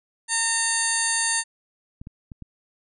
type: harmonic tone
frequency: 912 Hz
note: A#5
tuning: 38 cents flat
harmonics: 1 / 2 / 3 / 4 / 5 / 7 / 8 / 9 / 10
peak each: -32 / -27 / -36 / -36 / -30 / -30 / -31 / -36 / -25 dBFS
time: 0.28-1.44 s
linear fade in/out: 50 ms
type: clicks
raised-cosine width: 5 ms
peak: -26 dBFS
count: 4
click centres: 2.015 / 2.071 / 2.318 / 2.423 s
effects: none